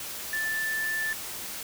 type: tone in noise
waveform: sine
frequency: 1760 Hz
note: A6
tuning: in tune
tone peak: -27 dBFS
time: 0.33-1.13 s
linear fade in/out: 2 ms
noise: white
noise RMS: -37 dBFS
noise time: 0-1.63 s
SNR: +7 dB
effects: none

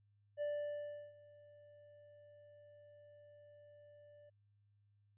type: tone with ADSR envelope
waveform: triangle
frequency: 587.3 Hz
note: D5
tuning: in tune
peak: -34 dBFS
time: 0.37-4.3 s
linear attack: 46 ms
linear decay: 710 ms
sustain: -23 dB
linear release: 12 ms
effects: added 102 Hz sine -70 dBFS peak until 5.17 s + resampled to 8000 Hz

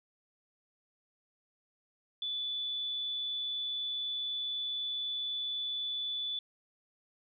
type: tone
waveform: sine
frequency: 3472 Hz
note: A7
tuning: 24 cents flat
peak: -33 dBFS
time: 2.22-6.39 s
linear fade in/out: 2 ms
effects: none

